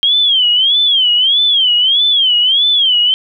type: tone with vibrato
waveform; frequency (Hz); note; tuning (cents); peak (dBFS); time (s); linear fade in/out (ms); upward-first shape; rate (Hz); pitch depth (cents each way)
sine; 3192; G7; +31; -8; 0.03-3.14; 0; sine; 1.6; 170
effects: none